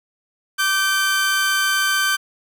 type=tone pair together; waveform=sawtooth; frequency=1174.7 / 1547.6 Hz; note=D6 / G6; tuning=0 / -23 cents; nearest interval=perfect fourth; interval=477 cents; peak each=-20 / -14 dBFS; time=0.58-2.17 s; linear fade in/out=20 ms; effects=none